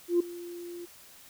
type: tone with ADSR envelope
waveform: sine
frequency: 347.7 Hz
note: F4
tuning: 8 cents flat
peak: -18 dBFS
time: 0.08-0.86 s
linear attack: 120 ms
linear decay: 6 ms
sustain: -20 dB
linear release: 16 ms
effects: tanh soft clip ceiling -16 dBFS + white hiss -53 dBFS RMS until 1.29 s